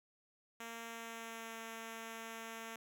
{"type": "tone with pitch glide", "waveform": "5% pulse", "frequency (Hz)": [230, 226.2], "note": ["A#3", "A3"], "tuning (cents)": [-23, 48], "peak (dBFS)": -34, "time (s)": [0.6, 2.76], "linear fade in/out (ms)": 2, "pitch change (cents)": -29, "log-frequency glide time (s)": [0.84, 1.59], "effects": []}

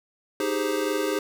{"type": "chord", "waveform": "square", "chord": "Ab major seventh", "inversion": "second", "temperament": "equal", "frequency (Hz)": [311.1, 392, 415.3, 523.3], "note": ["Eb4", "G4", "Ab4", "C5"], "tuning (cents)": [0, 0, 0, 0], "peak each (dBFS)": [-30, -30, -30, -31], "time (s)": [0.4, 1.19], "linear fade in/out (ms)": 2, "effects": []}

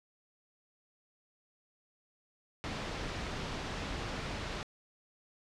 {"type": "low-pass noise", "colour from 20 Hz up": "pink", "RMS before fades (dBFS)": -39, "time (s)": [2.64, 4.63], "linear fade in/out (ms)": 0, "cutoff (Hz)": 4700, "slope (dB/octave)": 12, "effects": ["low-pass 8000 Hz 12 dB/octave"]}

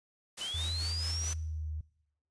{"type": "noise with tremolo", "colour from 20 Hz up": "white", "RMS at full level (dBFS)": -40, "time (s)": [0.37, 1.34], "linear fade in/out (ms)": 10, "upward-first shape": "sine", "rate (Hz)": 4.6, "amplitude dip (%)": 50}
{"type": "linear sweep", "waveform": "sine", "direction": "up", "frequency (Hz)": [2960, 6090], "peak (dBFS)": -35, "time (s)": [0.41, 1.33], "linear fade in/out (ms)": 2}
{"type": "tone with pitch glide", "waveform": "sine", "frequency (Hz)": [82.3, 77.23], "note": ["E2", "D#2"], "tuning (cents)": [-2, -12], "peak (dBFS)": -34, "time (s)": [0.54, 1.81], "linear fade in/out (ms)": 5, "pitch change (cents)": -110, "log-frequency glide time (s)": [1.11, 1.66]}
{"effects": ["noise-tail reverb RT60 0.8 s tail -22 dB re dry", "resampled to 22050 Hz"]}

